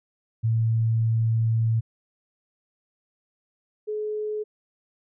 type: tone pair in turn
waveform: sine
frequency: 113.1 / 425.3 Hz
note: A2 / G#4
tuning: +48 / +41 cents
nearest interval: octave + major seventh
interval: 2293 cents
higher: second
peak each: -19 / -26 dBFS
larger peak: first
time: 0.43-1.81 / 3.87-4.44 s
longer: first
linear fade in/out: 20 ms
effects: none